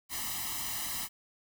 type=noise with comb filter; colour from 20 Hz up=white; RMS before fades=-36 dBFS; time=0.09-1.09 s; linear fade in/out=50 ms; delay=1 ms; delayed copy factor=+1; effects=none